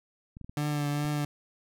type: clicks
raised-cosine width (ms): 5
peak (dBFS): -31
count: 5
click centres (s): 0.369 / 0.413 / 0.445 / 0.495 / 1.051
type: tone with vibrato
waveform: 30% pulse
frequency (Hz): 146.83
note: D3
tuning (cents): 0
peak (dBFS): -25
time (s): 0.57-1.25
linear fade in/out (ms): 2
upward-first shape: triangle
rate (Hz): 2.4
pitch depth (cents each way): 27
effects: none

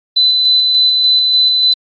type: tone with tremolo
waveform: sine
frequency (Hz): 4013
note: B7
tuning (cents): +27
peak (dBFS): -7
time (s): 0.16-1.74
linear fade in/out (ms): 10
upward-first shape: square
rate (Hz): 3.4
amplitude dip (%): 25
effects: AAC 48 kbps

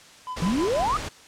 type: tone with tremolo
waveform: triangle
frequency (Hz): 1008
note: B5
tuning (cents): +35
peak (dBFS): -27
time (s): 0.27-0.92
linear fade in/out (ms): 0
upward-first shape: sine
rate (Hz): 6.2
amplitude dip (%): 100
type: noise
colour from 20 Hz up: pink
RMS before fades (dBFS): -32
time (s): 0.36-1.09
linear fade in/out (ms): 10
type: exponential sweep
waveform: sine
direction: up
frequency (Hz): 160 to 1296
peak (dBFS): -21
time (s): 0.42-0.97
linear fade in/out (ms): 2
effects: white hiss -49 dBFS RMS until 1.27 s + low-pass 7000 Hz 12 dB/octave

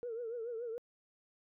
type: tone with vibrato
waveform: sine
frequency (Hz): 466.2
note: A#4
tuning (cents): 0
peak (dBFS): -37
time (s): 0.03-0.78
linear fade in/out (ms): 0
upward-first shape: triangle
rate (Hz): 7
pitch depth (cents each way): 110
effects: tanh soft clip ceiling -33 dBFS

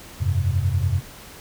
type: chord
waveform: sine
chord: F suspended second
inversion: none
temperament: equal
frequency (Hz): 87.31 / 98 / 130.81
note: F2 / G2 / C3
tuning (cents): 0 / 0 / 0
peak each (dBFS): -22 / -22 / -25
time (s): 0.2-1.01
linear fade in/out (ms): 20
effects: pink hiss -42 dBFS RMS until 1.4 s

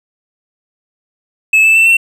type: tone with pitch steps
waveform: triangle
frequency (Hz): 2599 / 2634 / 2669 / 2705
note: E7 / E7 / E7 / E7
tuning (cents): -25 / -2 / +21 / +44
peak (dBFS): -4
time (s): 1.53-1.97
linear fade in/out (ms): 5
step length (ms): 110
effects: none

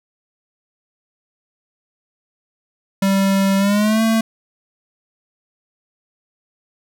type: tone with pitch glide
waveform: square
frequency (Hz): 194.9 to 223.9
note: G3 to A3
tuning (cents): -10 to +30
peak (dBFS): -14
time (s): 3.02-4.21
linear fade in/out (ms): 5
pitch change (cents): +240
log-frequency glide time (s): 3.58-4.02
effects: none

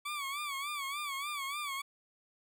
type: tone with vibrato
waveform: 20% pulse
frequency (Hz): 1141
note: C#6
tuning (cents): +50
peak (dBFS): -31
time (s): 0.05-1.82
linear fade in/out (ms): 10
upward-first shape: sine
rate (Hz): 3.4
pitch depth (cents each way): 94
effects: none

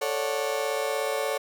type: chord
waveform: 35% pulse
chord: D major seventh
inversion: second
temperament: just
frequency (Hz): 440.5 / 550.6 / 587.3 / 734.2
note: A4 / C#5 / D5 / F#5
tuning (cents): +2 / -12 / 0 / -14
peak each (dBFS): -29 / -28 / -31 / -34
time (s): 0.01-1.38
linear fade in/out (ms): 10
effects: none

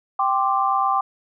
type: chord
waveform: sine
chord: G suspended fourth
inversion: none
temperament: equal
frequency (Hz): 784 / 1046.5 / 1174.7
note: G5 / C6 / D6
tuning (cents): 0 / 0 / 0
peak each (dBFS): -21 / -23 / -21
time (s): 0.19-1.01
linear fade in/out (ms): 5
effects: none

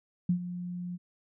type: tone with ADSR envelope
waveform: sine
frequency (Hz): 177.5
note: F3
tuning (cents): +28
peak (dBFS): -21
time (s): 0.29-0.98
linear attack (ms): 5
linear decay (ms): 89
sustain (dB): -13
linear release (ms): 33
effects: none

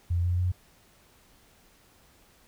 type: tone with pitch steps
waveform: sine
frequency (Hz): 86.6 / 88.47 / 90.38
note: F2 / F2 / F#2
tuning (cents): -14 / +23 / -40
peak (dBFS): -23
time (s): 0.1-0.52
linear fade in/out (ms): 10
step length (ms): 140
effects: pink hiss -60 dBFS RMS until 2.47 s

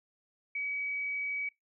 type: tone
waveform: sine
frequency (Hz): 2273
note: C#7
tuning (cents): +43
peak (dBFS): -32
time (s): 0.55-1.49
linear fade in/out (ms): 5
effects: noise-tail reverb RT60 0.2 s tail -23 dB re dry

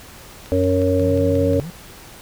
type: click train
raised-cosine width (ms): 0.2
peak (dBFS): -22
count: 7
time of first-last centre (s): 0.46-1.533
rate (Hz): 5.59
type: harmonic tone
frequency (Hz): 92.5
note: F#2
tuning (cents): 0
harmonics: 1 / 3 / 5 / 6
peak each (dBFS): -20 / -20 / -20 / -20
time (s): 0.52-1.6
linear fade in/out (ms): 0
type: tone with vibrato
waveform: triangle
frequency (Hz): 150.3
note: D3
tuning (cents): +40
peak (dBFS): -26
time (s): 1-1.7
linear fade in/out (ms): 0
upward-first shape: sine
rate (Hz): 4.7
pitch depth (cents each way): 270
effects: pink hiss -41 dBFS RMS until 2.21 s

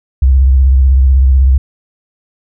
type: tone with vibrato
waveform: sine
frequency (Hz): 66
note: C2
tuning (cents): +16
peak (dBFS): -4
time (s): 0.22-1.58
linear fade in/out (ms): 5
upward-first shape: sine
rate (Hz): 16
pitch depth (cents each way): 90
effects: none

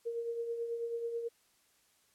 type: tone with tremolo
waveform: sine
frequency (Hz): 466.2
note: A#4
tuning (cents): 0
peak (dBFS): -32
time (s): 0.05-1.29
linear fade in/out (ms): 20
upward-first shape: triangle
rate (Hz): 9.2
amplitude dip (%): 55
effects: white hiss -70 dBFS RMS until 2.14 s + low-pass 12000 Hz 12 dB/octave

